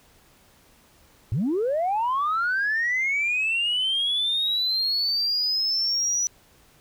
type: linear sweep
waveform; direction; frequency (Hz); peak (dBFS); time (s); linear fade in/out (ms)
sine; up; 93 to 5920; -20; 1.32-6.27; 0
effects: tanh soft clip ceiling -18 dBFS + pink hiss -57 dBFS RMS until 6.8 s